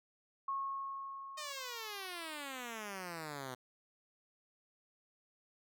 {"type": "tone with exponential decay", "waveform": "sine", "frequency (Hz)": 1092, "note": "C#6", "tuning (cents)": -26, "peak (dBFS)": -34, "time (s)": [0.48, 3.38], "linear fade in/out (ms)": 5, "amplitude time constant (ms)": 630}
{"type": "exponential sweep", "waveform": "5% pulse", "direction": "down", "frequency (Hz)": [622.3, 124.5], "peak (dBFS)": -31, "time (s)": [1.37, 3.55], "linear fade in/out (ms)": 10}
{"effects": []}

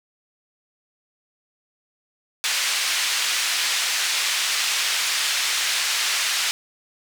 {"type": "band-pass noise", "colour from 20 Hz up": "pink", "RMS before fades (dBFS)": -23, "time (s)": [2.44, 6.51], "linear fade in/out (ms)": 0, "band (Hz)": [2100, 7300], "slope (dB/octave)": 12, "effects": []}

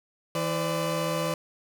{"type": "tone cluster", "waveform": "30% pulse", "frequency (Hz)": [163.1, 511, 586], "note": ["E3", "C5", "D5"], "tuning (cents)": [-18, -41, -4], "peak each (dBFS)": -28, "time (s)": [0.35, 1.34], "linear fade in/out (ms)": 2, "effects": []}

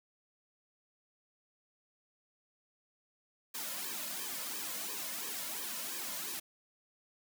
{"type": "noise with flanger", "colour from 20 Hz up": "white", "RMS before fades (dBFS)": -40, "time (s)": [3.54, 6.4], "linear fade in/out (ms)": 10, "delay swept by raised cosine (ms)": [1.4, 2.6], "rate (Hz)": 2.9, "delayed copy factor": -1, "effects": ["high-pass 200 Hz 12 dB/octave"]}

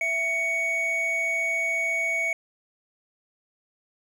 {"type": "tone pair together", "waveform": "triangle", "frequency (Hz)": [663.1, 2233], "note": ["E5", "C#7"], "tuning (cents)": [10, 12], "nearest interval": "octave + major sixth", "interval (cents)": 2102, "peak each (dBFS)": [-31, -22], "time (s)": [0.01, 2.33], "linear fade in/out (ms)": 2, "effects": []}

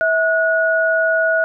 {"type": "tone pair together", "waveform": "sine", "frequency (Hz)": [649, 1457], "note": ["E5", "F#6"], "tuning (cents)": [-27, -27], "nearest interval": "octave + major second", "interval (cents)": 1400, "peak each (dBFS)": -16, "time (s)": [0.01, 1.44], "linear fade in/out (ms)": 0, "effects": []}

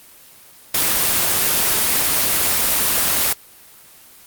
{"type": "noise", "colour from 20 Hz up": "white", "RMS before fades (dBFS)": -17, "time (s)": [0.74, 3.33], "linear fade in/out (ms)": 5, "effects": ["white hiss -45 dBFS RMS until 4.26 s", "Opus 24 kbps"]}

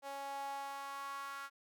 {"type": "tone with high-pass filter sweep", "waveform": "sawtooth", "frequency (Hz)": 277.2, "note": "C#4", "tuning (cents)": 0, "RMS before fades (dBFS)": -44, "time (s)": [0.02, 1.5], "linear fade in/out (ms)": 50, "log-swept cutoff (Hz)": [680, 1300], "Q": 5.3, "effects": []}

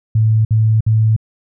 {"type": "tone bursts", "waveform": "sine", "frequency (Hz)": 110, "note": "A2", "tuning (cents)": 0, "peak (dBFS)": -9, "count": 3, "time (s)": [0.15, 1.164], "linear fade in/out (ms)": 5, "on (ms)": 300, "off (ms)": 57, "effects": []}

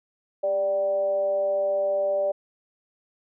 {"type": "tone with frequency modulation", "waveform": "sine", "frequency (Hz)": 587.3, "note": "D5", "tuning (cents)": 0, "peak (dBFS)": -21, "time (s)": [0.43, 2.32], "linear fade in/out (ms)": 10, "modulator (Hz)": 188, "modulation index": 0.37, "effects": []}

